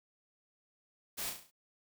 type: noise with echo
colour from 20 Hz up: white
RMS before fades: -39 dBFS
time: 1.17-1.31 s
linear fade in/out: 20 ms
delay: 34 ms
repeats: 6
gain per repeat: -5 dB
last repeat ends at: 1.514 s
effects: none